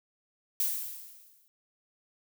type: noise with exponential decay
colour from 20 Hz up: violet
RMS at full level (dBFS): -27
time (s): 0.6-1.48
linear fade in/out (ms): 0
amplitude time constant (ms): 190
effects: none